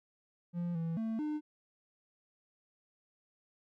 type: tone with pitch steps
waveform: triangle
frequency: 173.5 / 165 / 223.4 / 302.2 Hz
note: F3 / E3 / A3 / D4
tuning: -11 / +2 / +27 / +50 cents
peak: -31 dBFS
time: 0.53-1.41 s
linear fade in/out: 50 ms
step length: 220 ms
effects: none